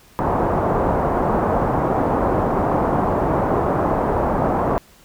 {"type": "low-pass noise", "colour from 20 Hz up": "white", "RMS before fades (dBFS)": -19, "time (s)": [0.19, 4.78], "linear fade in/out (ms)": 0, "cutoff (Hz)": 950, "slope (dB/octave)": 24, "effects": ["pink hiss -50 dBFS RMS until 5.04 s"]}